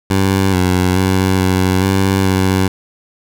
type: tone with pitch steps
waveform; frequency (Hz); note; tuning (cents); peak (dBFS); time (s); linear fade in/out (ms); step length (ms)
15% pulse; 96.3 / 91.4 / 94.3 / 93.1 / 96.3 / 94.5; G2 / F#2 / F#2 / F#2 / G2 / F#2; -30 / -21 / +33 / +11 / -30 / +37; -5; 0.1-2.68; 5; 430
effects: none